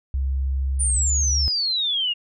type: tone with pitch glide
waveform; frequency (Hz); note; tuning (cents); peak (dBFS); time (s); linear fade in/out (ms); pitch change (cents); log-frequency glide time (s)
sine; 67 to 70.98; C2 to C#2; +42 to +42; -20; 0.14-1.48; 0; +100; 0.88-1.27
type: exponential sweep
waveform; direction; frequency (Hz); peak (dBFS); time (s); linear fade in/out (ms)
sine; down; 9460 to 2794; -20; 0.79-2.14; 20
effects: none